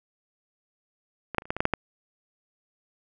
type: clicks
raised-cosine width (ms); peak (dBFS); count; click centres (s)
0.5; -18 / -7 / -29 / -30 / -10 / -17 / -8 / -6 / -8; 9; 1.347 / 1.383 / 1.421 / 1.455 / 1.505 / 1.566 / 1.605 / 1.654 / 1.737
effects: none